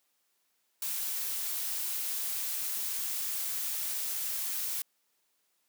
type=noise; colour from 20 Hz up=blue; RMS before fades=-34 dBFS; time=0.82-4.82 s; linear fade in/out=2 ms; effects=white hiss -75 dBFS RMS until 5.68 s + high-pass 200 Hz 12 dB/octave